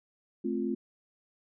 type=chord; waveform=sine; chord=F major; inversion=first; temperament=just; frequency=218.3 / 261.9 / 349.2 Hz; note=A3 / C4 / F4; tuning=-13 / +2 / 0 cents; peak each=-33 dBFS; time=0.44-0.75 s; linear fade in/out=10 ms; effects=none